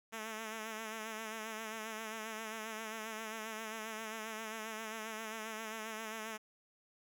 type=tone with vibrato; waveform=5% pulse; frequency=220 Hz; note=A3; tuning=in tune; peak=-30 dBFS; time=0.12-6.38 s; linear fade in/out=20 ms; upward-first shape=sine; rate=7.5 Hz; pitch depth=44 cents each way; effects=none